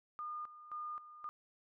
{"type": "tone with tremolo", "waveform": "sine", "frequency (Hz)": 1216, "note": "D#6", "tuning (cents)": -40, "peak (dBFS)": -40, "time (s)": [0.19, 1.29], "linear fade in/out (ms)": 0, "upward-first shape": "square", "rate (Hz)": 1.9, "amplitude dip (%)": 75, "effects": []}